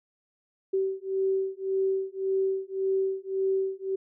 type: beating tone pair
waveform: sine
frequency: 383.5 / 385.3 Hz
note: G4 / G4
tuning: -38 / -30 cents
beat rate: 1.8 Hz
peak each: -28 dBFS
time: 0.73-3.96 s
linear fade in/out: 10 ms
effects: none